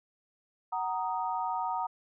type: chord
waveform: sine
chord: D# minor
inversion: first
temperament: just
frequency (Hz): 746.7 / 933.4 / 1244.5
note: F#5 / A#5 / D#6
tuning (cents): +16 / +2 / 0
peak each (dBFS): -34 / -32 / -37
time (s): 0.72-1.87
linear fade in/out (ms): 10
effects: none